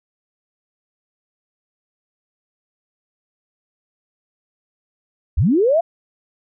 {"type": "linear sweep", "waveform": "sine", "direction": "up", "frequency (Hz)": [49, 698.5], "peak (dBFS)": -12, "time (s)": [5.37, 5.81], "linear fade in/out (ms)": 10, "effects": []}